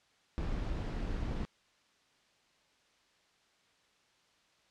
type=noise with amplitude modulation; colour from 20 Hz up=brown; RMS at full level=-34 dBFS; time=0.38-1.45 s; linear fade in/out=0 ms; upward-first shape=sine; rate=263 Hz; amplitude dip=40%; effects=white hiss -69 dBFS RMS until 4.7 s + low-pass 5000 Hz 12 dB/octave